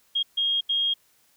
sine tone bursts at uneven times, 3251 Hz, G#7, 38 cents flat, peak -21 dBFS, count 3, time 0.15-0.23 / 0.37-0.61 / 0.69-0.94 s, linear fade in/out 10 ms, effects white hiss -63 dBFS RMS until 1.36 s

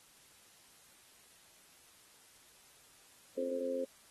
harmonic tone, 87.9 Hz, F2, 12 cents sharp, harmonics 3 / 4 / 5 / 6, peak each -41 / -47 / -41 / -35 dBFS, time 3.37-3.85 s, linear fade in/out 10 ms, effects white hiss -62 dBFS RMS until 4.1 s + AAC 32 kbps

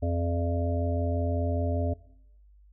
harmonic tone with a mistuned harmonic, 85.2 Hz, F2, 42 cents flat, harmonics 1 / 3 / 5 / 7 / 8, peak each -26 / -33 / -37 / -34 / -38 dBFS, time 0.02-1.94 s, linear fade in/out 10 ms, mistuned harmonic 3, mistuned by +43 cents, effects noise-tail reverb RT60 0.8 s tail -21 dB re dry + added 50 Hz sine -53 dBFS peak until 2.72 s

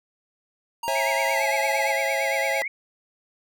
square tone with pitch glide, 932.3 to 850 Hz, A#5 to G#5, 0 to +40 cents, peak -28 dBFS, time 0.83-1.92 s, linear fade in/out 5 ms, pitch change -160 cents, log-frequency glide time 1.32-1.45 s
square chord, C# minor, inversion none, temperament equal with one note detuned, 543.9 / 659.3 / 830.6 Hz, C#5 / E5 / G#5, -33 / 0 / 0 cents, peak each -28 / -29 / -30 dBFS, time 0.88-2.62 s, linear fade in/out 0 ms
sine tone with vibrato, 2118 Hz, C7, 21 cents sharp, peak -26 dBFS, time 0.95-2.68 s, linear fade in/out 5 ms, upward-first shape triangle, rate 8.8 Hz, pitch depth 150 cents each way
effects none

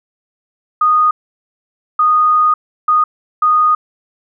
sine tone bursts at uneven times, 1236 Hz, D#6, 12 cents flat, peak -8 dBFS, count 4, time 0.81-1.11 / 1.99-2.54 / 2.88-3.04 / 3.42-3.75 s, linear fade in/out 5 ms, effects none

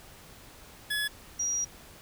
25% pulse / sine tone pair in turn, 1700 / 5741 Hz, G#6 / F8, +40 / +47 cents, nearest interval octave + major sixth, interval 2107 cents, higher second, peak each -24 / -27 dBFS, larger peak first, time 0.9-1.08 / 1.39-1.65 s, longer second, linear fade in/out 10 ms, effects pink hiss -51 dBFS RMS until 2.01 s

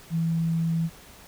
sine tone, 164.81 Hz, E3, in tune, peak -22 dBFS, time 0.1-0.9 s, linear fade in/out 50 ms, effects pink hiss -49 dBFS RMS until 1.27 s

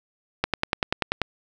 click train, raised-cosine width 0.3 ms, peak -5 dBFS, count 9, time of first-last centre 0.44-1.217 s, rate 10.3 Hz, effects none

